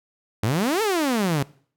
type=exponential two-way sweep; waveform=sawtooth; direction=up then down; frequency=98 to 458.8 to 132.3 Hz; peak=-16 dBFS; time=0.43-1.43 s; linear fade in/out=5 ms; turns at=0.82 s; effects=noise-tail reverb RT60 0.5 s tail -21 dB re dry